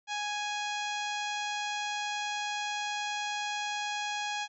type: harmonic tone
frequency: 830.6 Hz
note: G#5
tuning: in tune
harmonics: 1 / 2 / 3 / 4 / 5 / 6 / 7 / 8 / 9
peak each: -35 / -39 / -39 / -40 / -45 / -48 / -48 / -47 / -55 dBFS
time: 0.07-4.48 s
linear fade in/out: 50 ms
effects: none